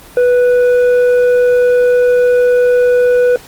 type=tone with tanh clipping; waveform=sine; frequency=492.6 Hz; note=B4; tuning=5 cents flat; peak=-8 dBFS; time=0.17-3.36 s; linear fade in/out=2 ms; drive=6 dB; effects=pink hiss -37 dBFS RMS until 3.47 s + Opus 24 kbps